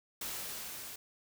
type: noise with level ramp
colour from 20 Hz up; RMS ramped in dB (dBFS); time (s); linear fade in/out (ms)
white; -39 to -46; 0.21-0.96; 5
effects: none